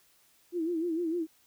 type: tone with vibrato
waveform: sine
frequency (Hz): 334.7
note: E4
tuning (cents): +26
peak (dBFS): -28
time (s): 0.52-1.27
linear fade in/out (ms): 50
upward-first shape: sine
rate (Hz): 6.6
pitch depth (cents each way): 100
effects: white hiss -65 dBFS RMS until 1.46 s